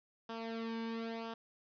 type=tone with flanger; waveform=sawtooth; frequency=227.4 Hz; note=A#3; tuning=43 cents flat; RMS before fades=-41 dBFS; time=0.29-1.34 s; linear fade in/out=5 ms; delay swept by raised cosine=0.46 to 1.56 ms; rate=0.97 Hz; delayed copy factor=-0.75; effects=resampled to 11025 Hz + 10-bit